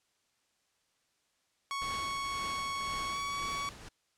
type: tone with pitch glide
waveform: sawtooth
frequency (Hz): 1109 to 1125.8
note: C#6 to C#6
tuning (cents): 0 to +26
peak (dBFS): -30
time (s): 1.71-3.69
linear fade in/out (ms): 0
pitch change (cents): +26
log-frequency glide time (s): 3.08-3.17
type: noise with tremolo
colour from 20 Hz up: pink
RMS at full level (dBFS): -43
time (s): 1.81-3.89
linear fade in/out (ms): 10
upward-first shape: triangle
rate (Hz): 1.9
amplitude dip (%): 65
effects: white hiss -75 dBFS RMS until 4.17 s + low-pass 8000 Hz 12 dB/octave